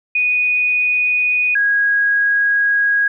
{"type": "tone pair in turn", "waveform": "sine", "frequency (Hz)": [2477, 1646.5], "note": ["D#7", "G#6"], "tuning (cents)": [-8, -15], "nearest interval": "perfect fifth", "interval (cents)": 707, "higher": "first", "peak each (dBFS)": [-13, -12], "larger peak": "second", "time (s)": [[0.15, 1.55], [1.55, 3.08]], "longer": "second", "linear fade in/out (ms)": 5, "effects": []}